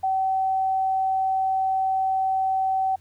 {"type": "tone", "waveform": "sine", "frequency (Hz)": 764, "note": "G5", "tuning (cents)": -45, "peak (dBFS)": -20, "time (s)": [0.03, 2.96], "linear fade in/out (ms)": 10, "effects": ["added 89 Hz sine -54 dBFS peak until 3 s", "pink hiss -61 dBFS RMS until 3 s"]}